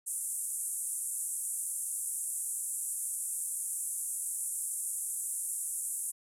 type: band-pass noise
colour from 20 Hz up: pink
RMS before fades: -36 dBFS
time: 0.06-6.12 s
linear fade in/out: 20 ms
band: 8200 to 11000 Hz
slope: 48 dB/octave
effects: none